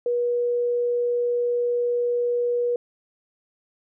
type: tone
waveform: sine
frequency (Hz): 482.6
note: B4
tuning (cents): -40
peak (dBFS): -20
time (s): 0.06-2.76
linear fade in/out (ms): 2
effects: none